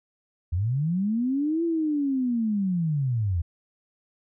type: linear two-way sweep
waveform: sine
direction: up then down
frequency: 79 to 340 to 79 Hz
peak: -22 dBFS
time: 0.52-3.42 s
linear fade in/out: 10 ms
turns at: 1.64 s
effects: none